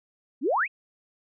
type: exponential sweep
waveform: sine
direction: up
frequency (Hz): 227.2 to 2752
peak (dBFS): -21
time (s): 0.41-0.68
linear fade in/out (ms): 50
effects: none